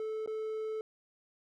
triangle tone with dropouts, 436.5 Hz, A4, 14 cents flat, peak -32 dBFS, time 0-0.81 s, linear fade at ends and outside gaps 1 ms, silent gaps 0.261-0.275 s, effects none

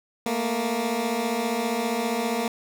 15% pulse beating tone pair, 220 / 235 Hz, A3 / A#3, 0 / +14 cents, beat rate 15 Hz, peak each -23 / -19 dBFS, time 0.26-2.48 s, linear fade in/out 2 ms, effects none

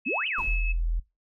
sine tone with tremolo, 2588 Hz, E7, 32 cents flat, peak -26 dBFS, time 0.05-0.73 s, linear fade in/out 20 ms, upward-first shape triangle, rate 3 Hz, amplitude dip 55%
sine exponential two-way sweep, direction up then down, 210.4 to 3136 to 845 Hz, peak -28 dBFS, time 0.06-0.42 s, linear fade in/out 10 ms, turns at 0.27 s
brown noise with exponential decay, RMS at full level -35 dBFS, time 0.38-0.89 s, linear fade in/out 2 ms, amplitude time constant 110 ms
sine tone, 41.49 Hz, E1, 12 cents sharp, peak -23 dBFS, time 0.47-1 s, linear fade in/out 10 ms
effects noise-tail reverb RT60 0.2 s tail -19 dB re dry

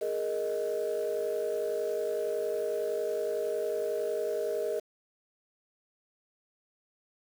sine chord, Ab suspended second, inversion none, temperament equal, 415.3 / 466.2 / 622.3 Hz, Ab4 / Bb4 / Eb5, 0 / 0 / 0 cents, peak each -32 dBFS, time 0.01-4.8 s, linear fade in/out 10 ms, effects tanh soft clip ceiling -23 dBFS + 8-bit

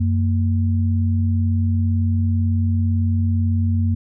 sine tone pair together, 92.5 / 229.5 Hz, F#2 / A#3, 0 / -27 cents, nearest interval octave + major third, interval 1573 cents, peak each -16 / -23 dBFS, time 0-3.95 s, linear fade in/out 10 ms, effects none

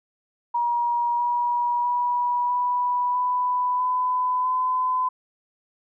sine tone with pitch steps, 953 / 963 / 973 / 983.2 / 993.5 / 1003.9 / 1014.3 Hz, A#5 / B5 / B5 / B5 / B5 / B5 / B5, +38 / -44 / -26 / -8 / +10 / +28 / +46 cents, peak -20 dBFS, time 0.54-5.09 s, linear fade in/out 10 ms, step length 650 ms, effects none

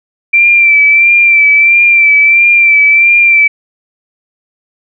sine tone with vibrato, 2347 Hz, D7, 2 cents flat, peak -3 dBFS, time 0.33-3.48 s, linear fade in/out 10 ms, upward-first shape sine, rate 1.5 Hz, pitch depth 38 cents each way, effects none

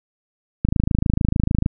click train, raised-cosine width 5 ms, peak -5 dBFS, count 28, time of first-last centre 0.65-1.661 s, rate 26.7 Hz, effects none

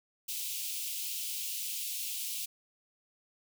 white high-pass noise, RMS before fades -37 dBFS, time 0.28-2.46 s, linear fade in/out 10 ms, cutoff 2500 Hz, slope 48 dB/octave, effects none

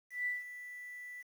sine tone with ADSR envelope, 1975.5 Hz, B6, in tune, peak -31 dBFS, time 0.1-1.23 s, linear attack 160 ms, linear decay 170 ms, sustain -13 dB, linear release 19 ms, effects 10-bit

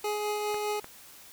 25% pulse tone with tremolo, 418.8 Hz, G#4, 15 cents sharp, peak -24 dBFS, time 0.04-0.8 s, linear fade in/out 5 ms, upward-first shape triangle, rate 4.9 Hz, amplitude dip 30%
clicks, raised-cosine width 0.5 ms, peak -25 dBFS, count 2, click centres 0.544 / 0.844 s
effects white hiss -51 dBFS RMS until 1.32 s

